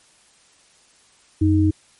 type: tone pair together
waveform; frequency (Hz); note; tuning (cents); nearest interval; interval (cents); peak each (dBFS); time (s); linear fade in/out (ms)
sine; 91.6 / 312; F#2 / D#4; -17 / +5; octave + major sixth; 2122; -16; 1.41-1.71; 10
effects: white hiss -55 dBFS RMS until 1.99 s + MP3 48 kbps